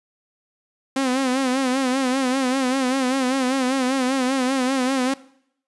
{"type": "tone with vibrato", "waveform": "sawtooth", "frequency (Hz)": 260.8, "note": "C4", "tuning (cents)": -5, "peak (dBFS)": -15, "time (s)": [0.96, 5.14], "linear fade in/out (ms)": 5, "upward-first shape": "sine", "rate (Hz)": 5.1, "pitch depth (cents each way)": 78, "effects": ["noise-tail reverb RT60 0.7 s tail -20 dB re dry", "resampled to 24000 Hz"]}